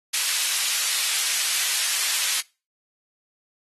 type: high-pass noise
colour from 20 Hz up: pink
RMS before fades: -24 dBFS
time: 0.13-2.41 s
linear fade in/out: 10 ms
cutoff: 2600 Hz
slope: 12 dB/octave
effects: noise-tail reverb RT60 0.3 s tail -23 dB re dry + AAC 32 kbps

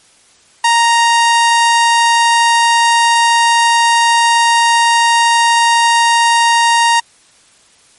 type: tone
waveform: sawtooth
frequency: 932.3 Hz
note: A#5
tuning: in tune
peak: -4 dBFS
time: 0.64-7 s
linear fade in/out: 5 ms
effects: white hiss -48 dBFS RMS until 7.98 s + MP3 48 kbps

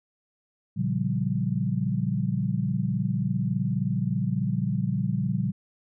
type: chord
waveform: sine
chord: G half-diminished seventh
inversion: first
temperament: just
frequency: 117.6 / 141.12 / 176.4 / 196 Hz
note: Bb2 / Db3 / F3 / G3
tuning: +16 / +31 / +18 / 0 cents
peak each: -29 dBFS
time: 0.76-5.52 s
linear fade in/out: 20 ms
effects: none

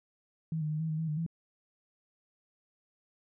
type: tone with pitch steps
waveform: sine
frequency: 160.3 / 152.7 / 153.7 / 160.6 / 156 / 161.4 / 151.5 / 165.3 Hz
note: E3 / D#3 / D#3 / E3 / D#3 / E3 / D#3 / E3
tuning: -48 / -32 / -21 / -45 / +5 / -36 / -46 / +5 cents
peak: -30 dBFS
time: 0.52-1.264 s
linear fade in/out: 2 ms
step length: 93 ms
effects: none

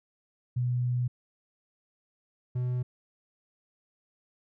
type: tone pair in turn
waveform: sine / triangle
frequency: 123.47 / 124.69 Hz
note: B2 / B2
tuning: 0 / +17 cents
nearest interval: unison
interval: 17 cents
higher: second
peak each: -25 dBFS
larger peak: neither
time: 0.56-1.08 / 2.55-2.83 s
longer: first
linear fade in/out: 10 ms
effects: none

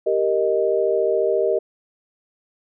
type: chord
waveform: sine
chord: Eb major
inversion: first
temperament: equal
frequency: 392 / 466.2 / 622.3 Hz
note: G4 / Bb4 / Eb5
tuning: 0 / 0 / 0 cents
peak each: -21 dBFS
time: 0.06-1.59 s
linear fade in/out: 10 ms
effects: none

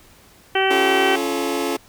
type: harmonic tone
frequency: 384.1 Hz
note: G4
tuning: 35 cents flat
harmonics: 1 / 2 / 3 / 4 / 5 / 6 / 7 / 8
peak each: -20 / -21 / -30 / -24 / -26 / -28 / -27 / -25 dBFS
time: 0.55-1.16 s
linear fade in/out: 5 ms
type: chord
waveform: sawtooth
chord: Db augmented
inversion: none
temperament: just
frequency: 277.2 / 346.5 / 433.1 Hz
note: Db4 / F4 / A4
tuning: 0 / -14 / -27 cents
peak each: -21 dBFS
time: 0.7-1.77 s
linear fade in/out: 10 ms
effects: pink hiss -50 dBFS RMS until 1.88 s

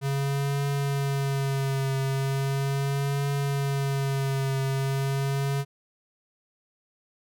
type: tone with vibrato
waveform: square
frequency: 137.8 Hz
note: C#3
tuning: 10 cents flat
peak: -25 dBFS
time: 0.01-5.65 s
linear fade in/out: 50 ms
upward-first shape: triangle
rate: 0.38 Hz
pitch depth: 39 cents each way
effects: none

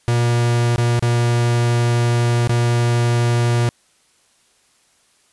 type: tone with dropouts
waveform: 45% pulse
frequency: 119.2 Hz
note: A#2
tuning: 39 cents sharp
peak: -14 dBFS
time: 0.08-3.69 s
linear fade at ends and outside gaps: 0 ms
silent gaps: 0.76-0.781 / 0.994-1.025 / 2.474-2.494 s
effects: white hiss -58 dBFS RMS until 5.32 s + resampled to 24000 Hz

